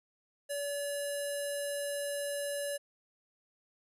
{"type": "tone with low-pass filter", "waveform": "square", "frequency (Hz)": 572, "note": "D5", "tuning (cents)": -46, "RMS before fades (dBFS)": -36, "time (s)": [0.49, 2.78], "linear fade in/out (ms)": 20, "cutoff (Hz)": 11000, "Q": 6.1, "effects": []}